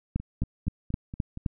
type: two click trains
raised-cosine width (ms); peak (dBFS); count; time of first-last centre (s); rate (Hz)
5; -14 / -24; 6 / 6; 0.16-1.462 / 0.2-1.374; 3.84 / 4.26
effects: none